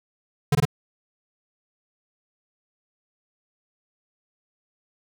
square tone bursts, 145.1 Hz, D3, 21 cents flat, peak -17 dBFS, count 3, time 0.52-0.653 s, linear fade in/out 5 ms, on 31 ms, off 20 ms, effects none

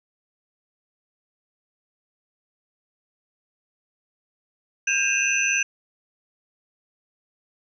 sine tone cluster, 1596 / 2495 / 2598 / 2740 / 6020 Hz, G6 / D#7 / E7 / F7 / F#8, +31 / +4 / -26 / -34 / +29 cents, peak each -26 dBFS, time 4.87-5.63 s, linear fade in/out 5 ms, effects none

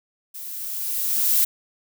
violet noise with level ramp, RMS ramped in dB -36 to -17 dBFS, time 0.34-1.45 s, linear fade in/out 10 ms, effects none

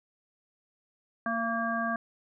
harmonic tone with a mistuned harmonic, 230.5 Hz, A#3, 19 cents flat, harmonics 1 / 3 / 5 / 7, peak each -33 / -33 / -33 / -33 dBFS, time 1.26-1.96 s, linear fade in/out 2 ms, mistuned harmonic 3, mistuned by -25 cents, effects none

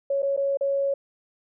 sine tone with dropouts, 554.4 Hz, C#5, in tune, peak -21 dBFS, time 0.1-0.94 s, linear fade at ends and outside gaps 5 ms, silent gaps 0.222-0.228 / 0.365-0.374 / 0.572-0.609 s, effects none

